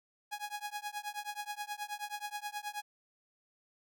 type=tone with tremolo; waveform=sawtooth; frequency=830.6 Hz; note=G#5; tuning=in tune; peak=-31 dBFS; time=0.31-2.82 s; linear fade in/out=20 ms; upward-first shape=triangle; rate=9.4 Hz; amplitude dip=100%; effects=none